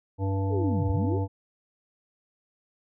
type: harmonic tone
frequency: 97.1 Hz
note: G2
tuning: 16 cents flat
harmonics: 1 / 3 / 5 / 7 / 9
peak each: -25 / -33 / -35 / -42 / -38 dBFS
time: 0.18-1.28 s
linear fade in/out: 50 ms
type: linear two-way sweep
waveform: sine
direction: down then up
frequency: 466.2 to 61 to 437.3 Hz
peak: -27 dBFS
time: 0.49-1.2 s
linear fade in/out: 50 ms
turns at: 0.9 s
effects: none